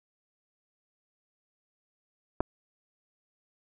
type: clicks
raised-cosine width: 1 ms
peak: -12 / -18 dBFS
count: 2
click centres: 2.405 / 2.408 s
effects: none